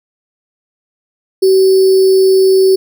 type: tone with sample-and-hold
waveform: sine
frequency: 381.2 Hz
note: G4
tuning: 48 cents flat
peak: -5 dBFS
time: 1.42-2.76 s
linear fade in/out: 10 ms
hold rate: 4900 Hz
effects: none